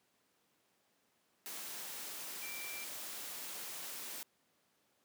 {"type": "tone in noise", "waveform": "sine", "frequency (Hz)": 2349, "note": "D7", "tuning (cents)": 0, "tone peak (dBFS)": -46, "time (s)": [2.42, 2.84], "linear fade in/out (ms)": 0, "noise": "white", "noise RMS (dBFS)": -45, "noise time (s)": [1.46, 4.23], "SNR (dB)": -4, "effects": ["pink hiss -75 dBFS RMS until 5.04 s", "high-pass 200 Hz 12 dB/octave"]}